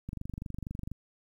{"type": "click train", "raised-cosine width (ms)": 5, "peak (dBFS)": -25, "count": 21, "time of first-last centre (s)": [0.09, 0.916], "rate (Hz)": 24.2, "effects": ["10-bit"]}